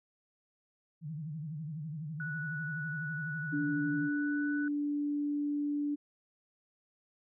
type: tone with vibrato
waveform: sine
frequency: 154.4 Hz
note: D#3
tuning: 13 cents flat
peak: -37 dBFS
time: 1.01-4.1 s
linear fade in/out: 50 ms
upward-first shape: sine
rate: 12 Hz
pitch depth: 130 cents each way
type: tone with pitch glide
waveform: sine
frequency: 1474 to 1487.7 Hz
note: F#6 to F#6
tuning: -7 to +9 cents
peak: -37 dBFS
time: 2.2-4.68 s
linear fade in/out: 2 ms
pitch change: +16 cents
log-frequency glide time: 3.74-4.45 s
type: tone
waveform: sine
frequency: 291.3 Hz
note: D4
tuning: 14 cents flat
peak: -30 dBFS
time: 3.52-5.96 s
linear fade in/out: 20 ms
effects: none